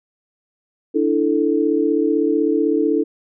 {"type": "chord", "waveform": "sine", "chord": "D suspended second", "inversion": "none", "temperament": "equal", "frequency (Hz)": [293.7, 329.6, 440], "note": ["D4", "E4", "A4"], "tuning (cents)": [0, 0, 0], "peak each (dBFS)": -19, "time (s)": [0.94, 3.04], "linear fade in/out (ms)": 20, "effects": []}